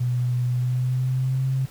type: tone with pitch glide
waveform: sine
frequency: 123.47 to 132.33 Hz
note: B2 to C3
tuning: 0 to +20 cents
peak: -20 dBFS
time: 0-1.66 s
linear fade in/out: 10 ms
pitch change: +120 cents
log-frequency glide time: 0.5-1.46 s
effects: pink hiss -48 dBFS RMS until 1.7 s